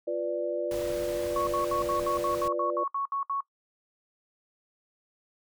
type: chord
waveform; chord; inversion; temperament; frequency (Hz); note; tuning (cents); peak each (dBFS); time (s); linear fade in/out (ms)
sine; B diminished; second; equal; 349.2 / 493.9 / 587.3; F4 / B4 / D5; 0 / 0 / 0; -33 / -33 / -30; 0.07-2.84; 10
type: noise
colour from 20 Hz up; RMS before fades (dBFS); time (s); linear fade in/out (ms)
pink; -41; 0.71-2.48; 2
type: tone bursts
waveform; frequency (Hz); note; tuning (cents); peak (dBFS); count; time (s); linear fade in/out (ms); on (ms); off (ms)
sine; 1108.7; C#6; 0; -27; 12; 1.36-3.406; 2; 110; 66
effects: noise-tail reverb RT60 0.1 s tail -21 dB re dry